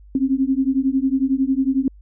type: beating tone pair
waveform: sine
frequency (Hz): 261.6 / 272.6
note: C4 / C#4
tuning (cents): 0 / -29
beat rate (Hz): 11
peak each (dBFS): -19 / -19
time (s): 0.15-1.88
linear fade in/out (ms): 2
effects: added 50 Hz sine -42 dBFS peak until 2.01 s